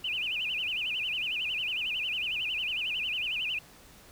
sine tone with vibrato, 2724 Hz, F7, 44 cents flat, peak -29 dBFS, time 0.04-3.59 s, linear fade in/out 5 ms, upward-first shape sine, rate 11 Hz, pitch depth 210 cents each way, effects pink hiss -54 dBFS RMS until 4.11 s

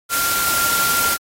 sine tone in noise, 1384 Hz, F6, 16 cents flat, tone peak -20 dBFS, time 0.09-1.18 s, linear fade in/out 50 ms, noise white, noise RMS -20 dBFS, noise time 0.09-1.18 s, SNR -3 dB, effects AAC 48 kbps

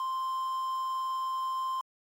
triangle tone with quantisation, 1046.5 Hz, C6, in tune, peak -28 dBFS, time 0-1.81 s, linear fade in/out 2 ms, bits 8, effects AAC 48 kbps

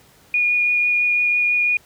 sine tone with vibrato, 2443 Hz, D#7, 32 cents flat, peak -15 dBFS, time 0.34-1.77 s, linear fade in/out 2 ms, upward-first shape triangle, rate 6 Hz, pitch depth 11 cents each way, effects pink hiss -52 dBFS RMS until 1.85 s + high-pass 60 Hz 12 dB/octave

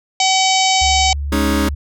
harmonic tone, 760 Hz, F#5, 46 cents sharp, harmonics 1 / 3 / 4 / 5 / 6 / 7 / 8 / 9 / 10, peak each -15 / -20 / -21 / -22 / -23 / -23 / -24 / -25 / -25 dBFS, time 0.2-1.13 s, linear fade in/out 2 ms
sine tone, 71.2 Hz, C#2, 47 cents sharp, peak -19 dBFS, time 0.81-1.75 s, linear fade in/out 10 ms
sawtooth chord, Ab suspended fourth, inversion none, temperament just, 207.7 / 276.9 / 311.5 Hz, Ab3 / Db4 / Eb4, 0 / -2 / +2 cents, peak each -15 dBFS, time 1.32-1.69 s, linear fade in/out 5 ms
effects none

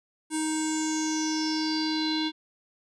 square tone with low-pass filter sweep, 312.8 Hz, D#4, 9 cents sharp, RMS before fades -28 dBFS, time 0.3-2.32 s, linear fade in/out 50 ms, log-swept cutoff 8900 to 3700 Hz, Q 8.4, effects none

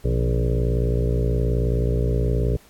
harmonic tone with a mistuned harmonic, 58.9 Hz, A#1, 19 cents sharp, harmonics 1 / 2 / 3 / 4 / 5 / 6 / 7 / 8 / 9 / 10, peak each -21 / -23 / -30 / -37 / -34 / -38 / -28 / -31 / -37 / -38 dBFS, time 0.04-2.57 s, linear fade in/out 10 ms, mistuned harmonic 2, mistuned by +94 cents, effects pink hiss -53 dBFS RMS until 2.69 s + AAC 64 kbps

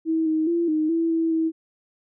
sine tone with pitch steps, 322.5 / 314.8 / 340 / 310.3 / 330.7 / 327.3 / 323 Hz, E4 / D#4 / F4 / D#4 / E4 / E4 / E4, -38 / +20 / -46 / -5 / +6 / -12 / -35 cents, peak -19 dBFS, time 0.05-1.52 s, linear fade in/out 50 ms, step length 210 ms, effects none

